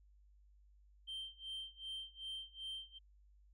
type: tone with tremolo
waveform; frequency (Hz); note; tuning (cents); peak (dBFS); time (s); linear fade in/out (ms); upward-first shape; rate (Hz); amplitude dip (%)
sine; 3136; G7; 0; -39; 1.07-2.99; 20; sine; 2.6; 95
effects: tanh soft clip ceiling -41 dBFS + added 50 Hz sine -63 dBFS peak until 3.53 s